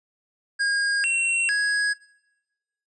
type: tone with pitch steps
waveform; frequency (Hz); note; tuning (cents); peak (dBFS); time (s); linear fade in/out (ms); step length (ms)
square; 1626 / 2727 / 1662; G#6 / F7 / G#6; -37 / -42 / +1; -21; 0.59-1.94; 20; 450
effects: noise-tail reverb RT60 1.0 s tail -22 dB re dry + resampled to 22050 Hz